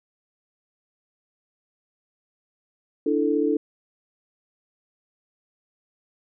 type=chord; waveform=sine; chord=D suspended second; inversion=none; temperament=equal; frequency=293.7 / 329.6 / 440 Hz; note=D4 / E4 / A4; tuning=0 / 0 / 0 cents; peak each=-23 / -25 / -23 dBFS; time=3.06-3.57 s; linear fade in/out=5 ms; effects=none